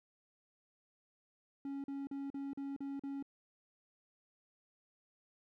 triangle tone bursts, 277.2 Hz, C#4, in tune, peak -37 dBFS, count 7, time 1.65-3.226 s, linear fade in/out 2 ms, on 190 ms, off 41 ms, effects none

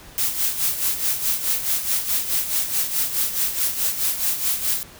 blue noise with tremolo, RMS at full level -20 dBFS, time 0.18-4.83 s, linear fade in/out 0 ms, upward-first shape sine, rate 4.7 Hz, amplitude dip 65%, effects pink hiss -44 dBFS RMS until 4.99 s

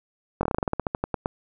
slowing click train, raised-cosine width 1 ms, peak -10 dBFS, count 16, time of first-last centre 0.41-1.259 s, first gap 21 ms, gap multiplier 1.13, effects none

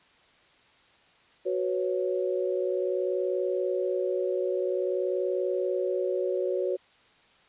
sine chord, F# suspended fourth, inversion none, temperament equal, 370 / 493.9 / 554.4 Hz, F#4 / B4 / C#5, 0 / 0 / 0 cents, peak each -28 / -32 / -30 dBFS, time 1.45-6.77 s, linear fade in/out 20 ms, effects white hiss -60 dBFS RMS until 7.48 s + resampled to 8000 Hz

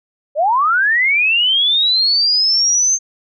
sine linear sweep, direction up, 554.4 to 6350 Hz, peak -11 dBFS, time 0.35-2.99 s, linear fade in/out 50 ms, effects none

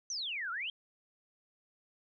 sine exponential two-way sweep, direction down then up, 6272 to 1318.5 to 3278 Hz, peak -35 dBFS, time 0.1-0.7 s, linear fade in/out 2 ms, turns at 0.51 s, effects none

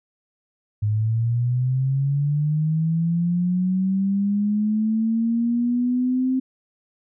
sine linear sweep, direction up, 103.83 to 261.6 Hz, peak -18 dBFS, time 0.82-6.4 s, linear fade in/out 10 ms, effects none

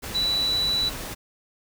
sine tone in noise, 3951 Hz, B7, in tune, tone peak -21 dBFS, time 0.14-0.9 s, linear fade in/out 20 ms, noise pink, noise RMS -34 dBFS, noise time 0.02-1.15 s, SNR +10 dB, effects none

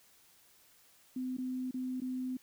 sine tone with dropouts, 255.6 Hz, C4, 40 cents flat, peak -34 dBFS, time 1.16-2.37 s, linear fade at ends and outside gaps 5 ms, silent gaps 1.369-1.383 / 1.711-1.741 / 2.003-2.017 s, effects white hiss -64 dBFS RMS until 2.42 s

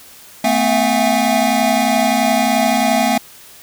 square tone cluster, 221.4 / 252.9 / 661 / 724 / 814 Hz, A3 / B3 / E5 / F#5 / G#5, +11 / +41 / +5 / -38 / -35 cents, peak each -20 dBFS, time 0.44-3.18 s, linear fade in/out 5 ms, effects white hiss -41 dBFS RMS until 3.62 s

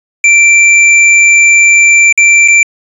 square tone with dropouts, 2349 Hz, D7, in tune, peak -3 dBFS, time 0.24-2.63 s, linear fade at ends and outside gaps 2 ms, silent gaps 2.126-2.176 / 2.478-2.483 s, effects resampled to 22050 Hz

